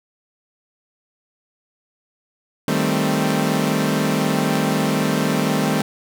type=chord; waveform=sawtooth; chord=A half-diminished seventh; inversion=second; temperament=equal; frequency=155.56 / 196 / 220 / 261.6 Hz; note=Eb3 / G3 / A3 / C4; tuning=0 / 0 / 0 / 0 cents; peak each=-19 dBFS; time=2.68-5.82 s; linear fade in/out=2 ms; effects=none